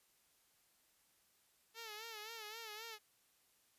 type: tone with vibrato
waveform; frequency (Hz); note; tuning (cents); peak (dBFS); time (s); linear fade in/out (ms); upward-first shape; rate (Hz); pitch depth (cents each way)
5% pulse; 440; A4; 0; -36; 1.74-2.99; 50; sine; 3.8; 88
effects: white hiss -74 dBFS RMS until 3.78 s + resampled to 32000 Hz